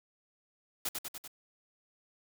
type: noise with echo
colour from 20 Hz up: white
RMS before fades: -34 dBFS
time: 0.85-0.89 s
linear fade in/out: 5 ms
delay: 97 ms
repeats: 4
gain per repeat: -3 dB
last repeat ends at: 1.278 s
effects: none